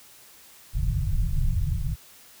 pink low-pass noise, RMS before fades -24 dBFS, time 0.73-1.96 s, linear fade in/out 50 ms, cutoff 160 Hz, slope 96 dB/octave, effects white hiss -51 dBFS RMS until 2.4 s

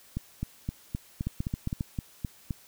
two click trains, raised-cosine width 5 ms, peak -17 / -18 dBFS, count 5 / 10, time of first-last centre 1.27-1.808 / 0.17-2.508 s, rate 7.43 / 3.85 Hz, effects white hiss -56 dBFS RMS until 2.67 s

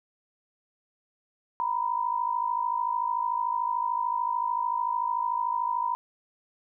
sine tone pair together, 944 / 997.5 Hz, A#5 / B5, +22 / +17 cents, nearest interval minor second, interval 95 cents, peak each -28 dBFS, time 1.6-5.95 s, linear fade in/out 0 ms, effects none

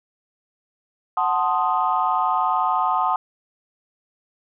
sine chord, F# diminished seventh, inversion none, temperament equal, 740 / 880 / 1046.5 / 1244.5 Hz, F#5 / A5 / C6 / Eb6, 0 / 0 / 0 / 0 cents, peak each -23 dBFS, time 1.17-3.16 s, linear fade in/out 2 ms, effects tanh soft clip ceiling -8 dBFS

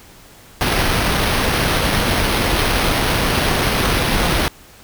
pink noise with sample-and-hold, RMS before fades -17 dBFS, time 0.61-4.48 s, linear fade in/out 0 ms, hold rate 7350 Hz, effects pink hiss -44 dBFS RMS until 4.83 s

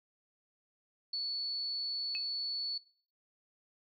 sine tone, 4435 Hz, C#8, in tune, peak -33 dBFS, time 1.13-2.78 s, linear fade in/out 5 ms
sine tone with exponential decay, 2578 Hz, E7, 39 cents flat, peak -34 dBFS, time 2.15-2.23 s, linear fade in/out 0 ms, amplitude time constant 17 ms
effects noise-tail reverb RT60 0.5 s tail -22 dB re dry

